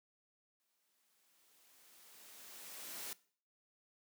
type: noise with exponential growth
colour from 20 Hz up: white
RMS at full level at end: -44 dBFS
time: 0.6-3.13 s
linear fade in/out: 0 ms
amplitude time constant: 550 ms
effects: noise-tail reverb RT60 0.5 s tail -21 dB re dry + high-pass 200 Hz 12 dB/octave